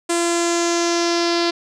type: tone with low-pass filter sweep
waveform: sawtooth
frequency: 341.6 Hz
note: F4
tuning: 38 cents flat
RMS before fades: -19 dBFS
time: 0.09-1.51 s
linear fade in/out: 10 ms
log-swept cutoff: 8500 to 4600 Hz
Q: 3.7
effects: none